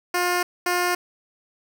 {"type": "tone pair in turn", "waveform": "10% pulse", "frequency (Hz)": [355.6, 355.6], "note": ["F4", "F4"], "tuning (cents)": [31, 31], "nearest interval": "unison", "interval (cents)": 0, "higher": "neither", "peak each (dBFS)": -12, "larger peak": "neither", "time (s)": [[0.14, 0.43], [0.66, 0.95]], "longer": "neither", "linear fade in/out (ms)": 5, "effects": []}